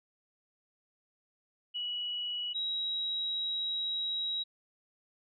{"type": "tone pair in turn", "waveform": "sine", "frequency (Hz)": [2931, 3844], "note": ["F#7", "B7"], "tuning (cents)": [-17, -48], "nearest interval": "perfect fourth", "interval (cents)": 469, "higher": "second", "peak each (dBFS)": [-33, -31], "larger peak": "second", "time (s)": [[1.74, 2.54], [2.54, 4.44]], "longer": "second", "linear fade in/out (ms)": 20, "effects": []}